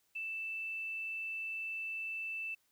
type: tone with quantisation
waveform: sine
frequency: 2649 Hz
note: E7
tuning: 8 cents sharp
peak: -37 dBFS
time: 0.15-2.55 s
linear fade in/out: 10 ms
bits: 11
effects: white hiss -75 dBFS RMS until 2.71 s